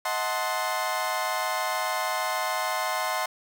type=chord; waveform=30% pulse; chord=D# diminished seventh; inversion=none; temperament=equal with one note detuned; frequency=633.5 / 740 / 880 / 1046.5 Hz; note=D#5 / F#5 / A5 / C6; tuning=+31 / 0 / 0 / 0 cents; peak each=-30 / -29 / -31 / -27 dBFS; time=0.05-3.26 s; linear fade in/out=5 ms; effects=9-bit